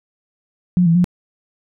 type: tone with pitch steps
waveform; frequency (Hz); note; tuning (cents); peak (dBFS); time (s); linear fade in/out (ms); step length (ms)
sine; 178.7 / 166.6 / 177.9; F3 / E3 / F3; +40 / +19 / +32; -10; 0.77-1.043; 0; 91
effects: none